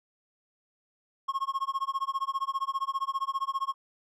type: tone with tremolo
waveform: triangle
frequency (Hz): 1083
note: C#6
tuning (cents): -41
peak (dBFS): -23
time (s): 1.28-3.74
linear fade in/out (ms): 10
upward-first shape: sine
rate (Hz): 15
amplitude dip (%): 100
effects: none